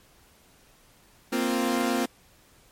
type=chord; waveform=sawtooth; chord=Bb suspended second; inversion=none; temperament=equal; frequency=233.1 / 261.6 / 349.2 Hz; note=Bb3 / C4 / F4; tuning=0 / 0 / 0 cents; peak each=-24 / -23 / -26 dBFS; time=1.32-2.06 s; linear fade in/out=10 ms; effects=pink hiss -58 dBFS RMS until 2.71 s + MP3 64 kbps

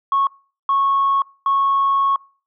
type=tone bursts at uneven times; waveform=sine; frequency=1100 Hz; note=C#6; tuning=14 cents flat; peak=-13 dBFS; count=3; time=0.12-0.27 / 0.69-1.22 / 1.46-2.16 s; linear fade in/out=2 ms; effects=noise-tail reverb RT60 0.4 s tail -25 dB re dry + tanh soft clip ceiling -10 dBFS

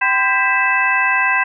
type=tone cluster; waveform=sine; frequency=774 / 1020 / 1590 / 1981 / 2624 Hz; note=G5 / C6 / G6 / B6 / E7; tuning=-22 / -44 / +24 / +5 / -9 cents; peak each=-24 / -19 / -18 / -19 / -19 dBFS; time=0.01-1.44 s; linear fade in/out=10 ms; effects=none

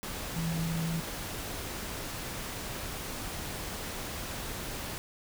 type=tone in noise; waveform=sine; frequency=164.7 Hz; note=E3; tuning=1 cent flat; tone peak=-30 dBFS; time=0.36-1 s; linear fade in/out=0 ms; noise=pink; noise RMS=-38 dBFS; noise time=0.03-4.98 s; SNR=+5 dB; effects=none

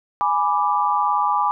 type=chord; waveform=sine; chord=G# diminished; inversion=none; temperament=equal; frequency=830.6 / 987.8 / 1174.7 Hz; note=G#5 / B5 / D6; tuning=0 / 0 / 0 cents; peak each=-21 dBFS; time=0.21-1.51 s; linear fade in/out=0 ms; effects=none

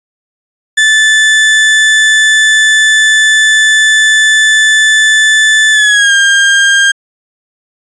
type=tone with pitch glide; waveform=35% pulse; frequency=1749 to 1603.8 Hz; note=A6 to G6; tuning=-11 to +39 cents; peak=-3 dBFS; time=0.77-6.92 s; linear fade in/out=10 ms; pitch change=-150 cents; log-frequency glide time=5.72-6.13 s; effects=resampled to 22050 Hz

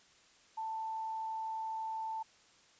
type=tone; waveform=sine; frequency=886 Hz; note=A5; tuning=12 cents sharp; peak=-36 dBFS; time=0.57-2.23 s; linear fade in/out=10 ms; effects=white hiss -64 dBFS RMS until 2.79 s + resampled to 16000 Hz

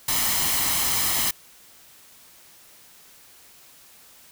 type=noise with comb filter; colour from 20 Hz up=white; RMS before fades=-23 dBFS; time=0.08-1.31 s; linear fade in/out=5 ms; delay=0.98 ms; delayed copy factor=+0.5; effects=white hiss -51 dBFS RMS until 4.31 s

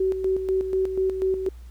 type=tone with tremolo; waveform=sine; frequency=378.7 Hz; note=F#4; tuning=40 cents sharp; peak=-19 dBFS; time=0-1.49 s; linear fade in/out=5 ms; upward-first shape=square; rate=4.1 Hz; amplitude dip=55%; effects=added 60 Hz sine -39 dBFS peak until 1.7 s + pink hiss -59 dBFS RMS until 1.7 s

